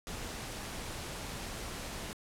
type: noise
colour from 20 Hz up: pink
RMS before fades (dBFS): -41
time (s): 0.07-2.13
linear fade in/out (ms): 0
effects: low-pass 11000 Hz 12 dB/octave